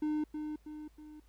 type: tone with echo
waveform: triangle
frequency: 303.9 Hz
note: D#4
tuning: 41 cents flat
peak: -28 dBFS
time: 0.02-0.24 s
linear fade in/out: 5 ms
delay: 320 ms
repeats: 3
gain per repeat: -6 dB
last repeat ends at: 1.2 s
effects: added 53 Hz sine -61 dBFS peak until 1.28 s + pink hiss -72 dBFS RMS until 1.28 s